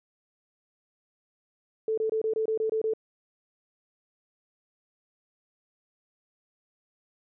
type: tone bursts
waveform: sine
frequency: 440 Hz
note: A4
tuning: in tune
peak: -24 dBFS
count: 9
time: 1.88-2.936 s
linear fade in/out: 2 ms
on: 96 ms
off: 24 ms
effects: none